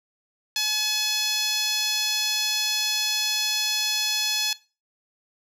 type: tone with band-pass filter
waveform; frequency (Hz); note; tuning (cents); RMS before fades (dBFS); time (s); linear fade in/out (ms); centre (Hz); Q
10% pulse; 853; G#5; +46; -25; 0.56-4.53; 2; 5900; 0.98
effects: noise-tail reverb RT60 0.3 s tail -19 dB re dry